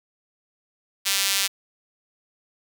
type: tone with high-pass filter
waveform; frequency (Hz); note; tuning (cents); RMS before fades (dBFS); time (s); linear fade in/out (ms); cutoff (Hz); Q
sawtooth; 196; G3; 0; -23; 1.05-1.48; 20; 3300; 0.86
effects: none